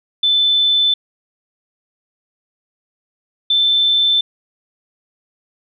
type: tone pair in turn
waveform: sine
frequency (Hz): 3520 / 3538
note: A7 / A7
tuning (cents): 0 / +9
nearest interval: unison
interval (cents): 9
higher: second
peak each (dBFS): -11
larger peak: neither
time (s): 0.23-0.94 / 3.5-4.21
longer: neither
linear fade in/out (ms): 5
effects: none